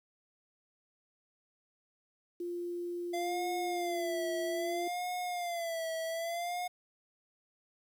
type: tone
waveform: sine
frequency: 349.2 Hz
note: F4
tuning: in tune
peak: -35 dBFS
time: 2.4-4.88 s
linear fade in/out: 5 ms
type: tone with vibrato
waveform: square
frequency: 685 Hz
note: F5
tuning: 34 cents flat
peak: -35 dBFS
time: 3.13-6.68 s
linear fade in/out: 10 ms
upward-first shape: sine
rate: 0.62 Hz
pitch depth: 92 cents each way
effects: 10-bit